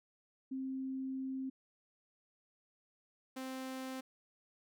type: tone pair in turn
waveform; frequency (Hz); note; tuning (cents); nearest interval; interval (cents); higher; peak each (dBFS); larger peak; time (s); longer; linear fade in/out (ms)
sine / sawtooth; 264.3 / 261.4; C4 / C4; +18 / -1; unison; 19; first; -37 / -37; neither; 0.51-1.5 / 3.36-4.01; first; 10
effects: none